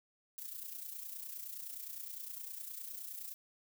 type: noise with amplitude modulation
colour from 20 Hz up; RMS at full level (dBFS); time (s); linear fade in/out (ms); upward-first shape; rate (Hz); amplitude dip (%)
violet; -43; 0.38-3.34; 0; sine; 29.7; 60
effects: none